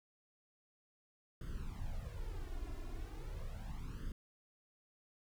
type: noise with flanger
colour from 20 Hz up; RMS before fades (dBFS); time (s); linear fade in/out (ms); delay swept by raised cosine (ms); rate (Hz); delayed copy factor
brown; -43; 1.41-4.12; 2; 0.61 to 2.91; 0.37; +0.9
effects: none